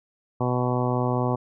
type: harmonic tone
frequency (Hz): 124.4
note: B2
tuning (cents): +13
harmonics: 1 / 2 / 3 / 4 / 5 / 6 / 7 / 8 / 9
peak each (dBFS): -25 / -28 / -30 / -31 / -32 / -33 / -33 / -34 / -35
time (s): 0.4-1.36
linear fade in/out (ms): 10
effects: none